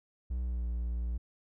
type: tone with pitch glide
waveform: triangle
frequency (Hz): 61.74 to 58.99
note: B1 to A#1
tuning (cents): 0 to +21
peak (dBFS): -29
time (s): 0.3-1.18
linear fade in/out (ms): 10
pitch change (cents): -79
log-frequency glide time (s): 0.43-0.65
effects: none